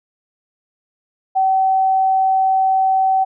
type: tone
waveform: sine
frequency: 764 Hz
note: G5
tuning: 45 cents flat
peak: -12 dBFS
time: 1.35-3.25 s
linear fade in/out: 20 ms
effects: none